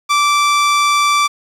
sawtooth tone, 1167 Hz, D6, 11 cents flat, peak -7 dBFS, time 0.09-1.28 s, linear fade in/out 20 ms, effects low-pass 8000 Hz 12 dB/octave + 7-bit

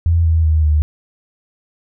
sine tone with pitch steps, 83.9 / 81.14 / 78.46 / 75.88 Hz, E2 / E2 / D#2 / D#2, +31 / -27 / +15 / -43 cents, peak -10 dBFS, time 0.06-0.82 s, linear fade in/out 0 ms, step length 190 ms, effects none

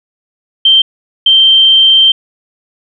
sine tone bursts at uneven times, 3136 Hz, G7, in tune, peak -3 dBFS, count 2, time 0.65-0.82 / 1.26-2.12 s, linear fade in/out 5 ms, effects none

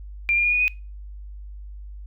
sine tone with pitch steps, 2382 / 2408 / 2435 / 2462 / 2489 Hz, D7 / D7 / D#7 / D#7 / D#7, +24 / +43 / -38 / -19 / 0 cents, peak -17 dBFS, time 0.29-0.68 s, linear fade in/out 0 ms, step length 78 ms, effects noise-tail reverb RT60 0.3 s tail -22 dB re dry + added 50 Hz sine -35 dBFS peak until 2.06 s

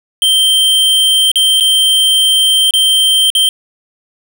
square tone with dropouts, 3136 Hz, G7, in tune, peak -8 dBFS, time 0.22-3.49 s, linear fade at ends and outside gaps 1 ms, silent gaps 1.316-1.357 / 1.6-1.607 / 2.708-2.737 / 3.302-3.351 s, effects none

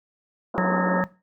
pink band-pass noise, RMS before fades -29 dBFS, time 0.54-1.02 s, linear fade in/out 5 ms, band 210 to 1400 Hz, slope 96 dB/octave
harmonic tone, 183.5 Hz, F#3, 14 cents flat, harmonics 1 / 3 / 5 / 7 / 9 / 10, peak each -22 / -27 / -29 / -30 / -32 / -32 dBFS, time 0.58-1.04 s, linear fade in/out 0 ms
effects noise-tail reverb RT60 0.3 s tail -18 dB re dry

